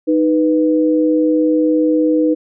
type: tone pair together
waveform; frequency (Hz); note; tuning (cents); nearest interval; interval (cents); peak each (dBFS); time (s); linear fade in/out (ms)
sine; 310.7 / 493.9; D#4 / B4; -2 / 0; minor sixth; 802; -12 / -16; 0.07-2.35; 20
effects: none